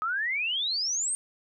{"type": "exponential sweep", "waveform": "sine", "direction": "up", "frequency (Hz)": [1244.5, 8870], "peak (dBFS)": -26, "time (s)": [0.02, 1.15], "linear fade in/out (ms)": 0, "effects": []}